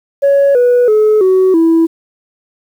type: tone with pitch steps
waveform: sine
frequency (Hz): 559 / 489.5 / 428.6 / 375.2 / 328.6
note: C#5 / B4 / A4 / F#4 / E4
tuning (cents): +14 / -15 / -45 / +24 / -5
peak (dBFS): -4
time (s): 0.22-1.87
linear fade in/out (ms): 20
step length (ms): 330
effects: tanh soft clip ceiling -4 dBFS + 7-bit